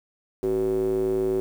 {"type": "tone with band-pass filter", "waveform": "square", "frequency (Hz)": 54, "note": "A1", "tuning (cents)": -32, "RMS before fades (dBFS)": -24, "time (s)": [0.43, 1.4], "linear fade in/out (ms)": 0, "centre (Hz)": 390, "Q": 7.4, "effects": ["8-bit"]}